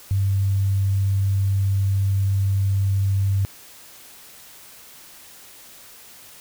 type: tone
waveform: sine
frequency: 98 Hz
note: G2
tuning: in tune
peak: -17 dBFS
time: 0.11-3.45 s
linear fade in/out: 0 ms
effects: white hiss -45 dBFS RMS until 6.4 s